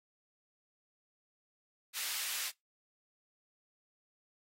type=high-pass noise; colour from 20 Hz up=pink; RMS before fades=-38 dBFS; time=1.93-2.52 s; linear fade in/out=50 ms; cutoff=2200 Hz; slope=12 dB/octave; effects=noise-tail reverb RT60 0.2 s tail -26 dB re dry + AAC 48 kbps